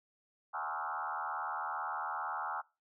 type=tone with frequency modulation; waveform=sine; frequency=1085 Hz; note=C#6; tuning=37 cents flat; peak=-35 dBFS; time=0.53-2.62 s; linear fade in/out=20 ms; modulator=77.7 Hz; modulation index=4.4; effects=noise-tail reverb RT60 0.3 s tail -23 dB re dry